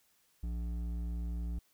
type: tone with hard clipping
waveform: sine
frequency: 58.27 Hz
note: A#1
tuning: in tune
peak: -36 dBFS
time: 0.43-1.59 s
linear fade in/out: 5 ms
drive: 9 dB
effects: white hiss -71 dBFS RMS until 1.73 s